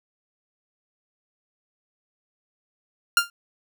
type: tone with exponential decay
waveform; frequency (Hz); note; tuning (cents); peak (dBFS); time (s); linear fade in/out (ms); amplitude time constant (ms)
sawtooth; 1396.9; F6; 0; -8; 3.17-3.3; 2; 27
effects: none